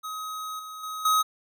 square tone with level steps, 1266 Hz, D#6, 30 cents sharp, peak -33 / -38 / -33 / -20 dBFS, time 0.03-1.23 s, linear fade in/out 20 ms, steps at 0.59 / 0.83 / 1.05 s, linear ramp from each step 5 ms, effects none

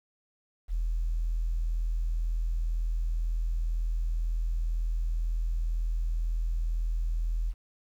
sine tone, 41 Hz, E1, 9 cents flat, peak -25 dBFS, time 0.68-7.54 s, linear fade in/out 50 ms, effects tanh soft clip ceiling -22 dBFS + 10-bit

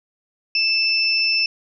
sine tone pair together, 2637 / 5323 Hz, E7 / E8, 0 / +16 cents, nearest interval octave, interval 1216 cents, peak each -19 dBFS, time 0.55-1.46 s, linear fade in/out 2 ms, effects none

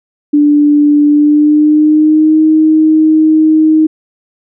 sine tone with pitch glide, 293.7 to 313 Hz, D4 to D#4, 0 to +10 cents, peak -4 dBFS, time 0.33-3.87 s, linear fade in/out 10 ms, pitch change +110 cents, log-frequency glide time 1.07-2.4 s, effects none

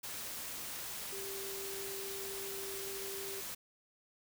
sine tone in noise, 392 Hz, G4, in tune, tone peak -44 dBFS, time 1.12-3.41 s, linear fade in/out 10 ms, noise white, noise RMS -43 dBFS, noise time 0.03-3.55 s, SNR -4 dB, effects none

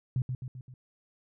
sine tone with echo, 127.1 Hz, C3, 50 cents flat, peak -25 dBFS, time 0.16-0.22 s, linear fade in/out 2 ms, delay 130 ms, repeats 4, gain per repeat -5 dB, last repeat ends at 0.74 s, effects none

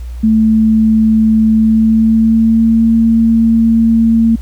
sine tone with pitch glide, 220 to 227.1 Hz, A3 to A#3, 0 to -45 cents, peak -6 dBFS, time 0.23-4.36 s, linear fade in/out 10 ms, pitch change +55 cents, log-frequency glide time 1.52-2.89 s, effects added 60 Hz sine -21 dBFS peak until 4.41 s + pink hiss -45 dBFS RMS until 4.41 s

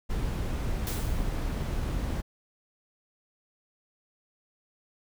brown noise, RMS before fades -30 dBFS, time 0.09-2.22 s, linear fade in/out 20 ms
white noise with exponential decay, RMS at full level -35 dBFS, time 0.87-1.52 s, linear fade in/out 0 ms, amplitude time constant 140 ms
effects none

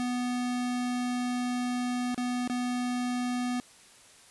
square tone with dropouts, 246.9 Hz, B3, in tune, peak -29 dBFS, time 0-3.6 s, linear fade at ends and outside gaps 0 ms, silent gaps 2.145-2.178 / 2.476-2.498 s, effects white hiss -55 dBFS RMS until 4.3 s + resampled to 24000 Hz

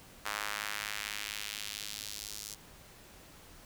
sawtooth tone with high-pass filter sweep, 104.3 Hz, G#2, 8 cents sharp, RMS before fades -40 dBFS, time 0.25-2.55 s, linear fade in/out 10 ms, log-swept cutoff 1200 to 5800 Hz, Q 1.2, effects pink hiss -55 dBFS RMS until 3.65 s

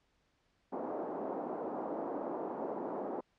pink band-pass noise, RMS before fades -39 dBFS, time 0.72-3.21 s, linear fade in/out 10 ms, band 270 to 880 Hz, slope 24 dB/octave, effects pink hiss -75 dBFS RMS until 3.38 s + low-pass 5000 Hz 12 dB/octave

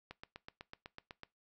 click train, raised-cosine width 0.3 ms, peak -30 dBFS, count 10, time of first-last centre 0.11-1.234 s, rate 8.01 Hz, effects noise-tail reverb RT60 0.2 s tail -21 dB re dry

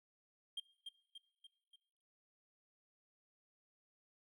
triangle tone with echo, 3200 Hz, G7, 35 cents sharp, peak -38 dBFS, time 0.57-0.6 s, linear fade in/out 5 ms, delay 290 ms, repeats 4, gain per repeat -5 dB, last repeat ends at 1.76 s, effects noise-tail reverb RT60 1.0 s tail -20 dB re dry

